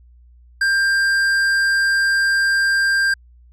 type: tone with tanh clipping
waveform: sine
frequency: 1590 Hz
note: G6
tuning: 24 cents sharp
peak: -16 dBFS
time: 0.61-3.14 s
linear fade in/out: 5 ms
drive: 11 dB
effects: added 60 Hz sine -45 dBFS peak until 3.52 s